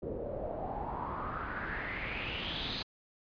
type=noise with low-pass filter sweep; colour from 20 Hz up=pink; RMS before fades=-38 dBFS; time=0.02-2.83 s; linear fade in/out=10 ms; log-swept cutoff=440 to 4200 Hz; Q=5.4; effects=resampled to 11025 Hz